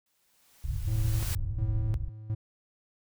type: noise with exponential growth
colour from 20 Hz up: white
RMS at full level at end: -36 dBFS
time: 0.06-1.35 s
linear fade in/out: 2 ms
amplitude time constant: 280 ms
type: low-pass noise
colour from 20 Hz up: pink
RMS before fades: -31 dBFS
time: 0.64-2.09 s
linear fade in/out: 5 ms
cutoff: 130 Hz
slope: 48 dB/octave
type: tone with tremolo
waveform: triangle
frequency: 108.5 Hz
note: A2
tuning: 24 cents flat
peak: -25 dBFS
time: 0.87-2.35 s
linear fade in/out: 10 ms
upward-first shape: square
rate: 1.4 Hz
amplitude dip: 80%
effects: none